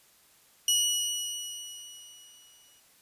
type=tone with exponential decay; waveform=20% pulse; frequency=2926 Hz; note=F#7; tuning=20 cents flat; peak=-16 dBFS; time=0.68-2.8 s; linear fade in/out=2 ms; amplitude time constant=460 ms; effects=white hiss -61 dBFS RMS until 3.01 s + resampled to 32000 Hz